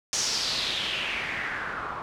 white noise with low-pass filter sweep, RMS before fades -30 dBFS, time 0.13-2.02 s, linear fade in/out 0 ms, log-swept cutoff 6300 to 1100 Hz, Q 3.7, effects none

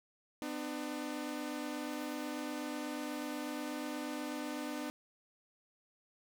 sawtooth tone pair together, 251.9 / 300.1 Hz, B3 / D4, +34 / +38 cents, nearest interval minor third, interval 304 cents, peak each -38 / -36 dBFS, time 0.42-4.9 s, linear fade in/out 0 ms, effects none

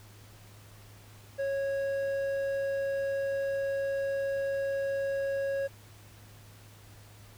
sine tone with hard clipping, 550 Hz, C#5, 14 cents flat, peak -30 dBFS, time 1.38-5.68 s, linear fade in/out 20 ms, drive 6 dB, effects added 104 Hz sine -52 dBFS peak until 7.37 s + pink hiss -56 dBFS RMS until 7.37 s

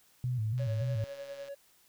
sine tone with vibrato, 116.54 Hz, A#2, in tune, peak -29 dBFS, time 0.24-1.04 s, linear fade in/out 0 ms, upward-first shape square, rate 3.5 Hz, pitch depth 120 cents each way
click train, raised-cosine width 0.2 ms, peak -36 dBFS, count 124, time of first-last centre 0.58-1.484 s, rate 136 Hz
triangle tone with tremolo, 560 Hz, C#5, 18 cents sharp, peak -36 dBFS, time 0.59-1.55 s, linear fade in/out 10 ms, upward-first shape sine, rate 10 Hz, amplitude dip 60%
effects white hiss -65 dBFS RMS until 1.88 s

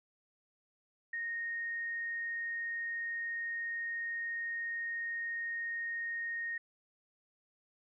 sine tone, 1857 Hz, A#6, 7 cents flat, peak -35 dBFS, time 1.13-6.58 s, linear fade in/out 5 ms, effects none

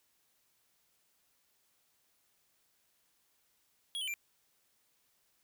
square tone with pitch steps, 3315 / 3043 / 2366 Hz, G#7 / F#7 / D7, -4 / +48 / +12 cents, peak -36 dBFS, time 3.95-4.139 s, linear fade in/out 0 ms, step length 63 ms, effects white hiss -74 dBFS RMS until 5.43 s

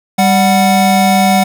square tone pair together, 196.13 / 740 Hz, G3 / F#5, +1 / 0 cents, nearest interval octave + major seventh, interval 2299 cents, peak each -11 dBFS, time 0.18-1.44 s, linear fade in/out 10 ms, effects none

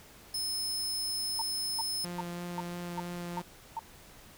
sawtooth tone, 5210 Hz, E8, 21 cents flat, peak -29 dBFS, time 0.34-2.05 s, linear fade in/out 5 ms
sine tone bursts, 905 Hz, A5, 48 cents sharp, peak -32 dBFS, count 7, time 1.39-3.792 s, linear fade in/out 2 ms, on 26 ms, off 370 ms
sawtooth tone with vibrato, 174.61 Hz, F3, in tune, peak -33 dBFS, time 2.04-3.42 s, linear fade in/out 5 ms, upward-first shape sine, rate 3 Hz, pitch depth 10 cents each way
effects pink hiss -54 dBFS RMS until 4.37 s

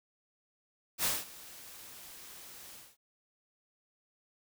white noise with ADSR envelope, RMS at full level -29 dBFS, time 0.98-2.97 s, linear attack 64 ms, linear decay 200 ms, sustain -21 dB, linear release 220 ms, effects none

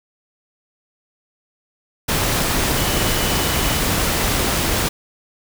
sine tone in noise, 2972 Hz, F#7, 7 cents sharp, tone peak -30 dBFS, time 2.77-3.8 s, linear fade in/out 10 ms, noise pink, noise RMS -19 dBFS, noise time 2.08-4.89 s, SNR -14 dB, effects none

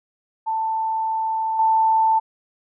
sine tone with level steps, 887 Hz, A5, 14 cents sharp, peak -20 / -14 dBFS, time 0.46-2.2 s, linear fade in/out 20 ms, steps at 1.59 s, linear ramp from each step 2 ms, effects none

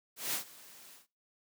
white noise with ADSR envelope, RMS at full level -33 dBFS, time 0.16-1.07 s, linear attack 170 ms, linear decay 110 ms, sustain -21 dB, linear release 140 ms, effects noise-tail reverb RT60 0.3 s tail -22 dB re dry + high-pass 150 Hz 12 dB/octave

